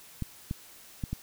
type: clicks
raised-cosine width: 5 ms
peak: -19 dBFS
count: 4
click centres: 0.223 / 0.511 / 1.038 / 1.13 s
effects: white hiss -52 dBFS RMS until 1.22 s